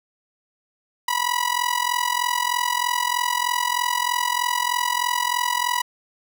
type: tone with amplitude modulation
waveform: sawtooth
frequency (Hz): 977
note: B5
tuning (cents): -19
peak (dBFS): -13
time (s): 1.08-5.82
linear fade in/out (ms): 5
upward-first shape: sine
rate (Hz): 43.2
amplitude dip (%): 85
effects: none